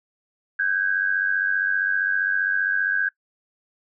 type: tone pair together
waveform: sine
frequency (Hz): 1534 / 1629.2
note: G6 / G#6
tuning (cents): -38 / -34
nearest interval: minor second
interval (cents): 104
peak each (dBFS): -23 / -22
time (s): 0.59-3.09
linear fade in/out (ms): 5
effects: noise-tail reverb RT60 0.1 s tail -23 dB re dry